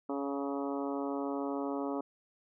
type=harmonic tone with a mistuned harmonic; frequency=140 Hz; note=C#3; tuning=18 cents sharp; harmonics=2 / 3 / 4 / 5 / 6 / 7 / 8 / 9; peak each=-35 / -39 / -41 / -43 / -45 / -46 / -47 / -48 dBFS; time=0.09-2.01 s; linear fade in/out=5 ms; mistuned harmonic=7; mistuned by=-23 cents; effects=none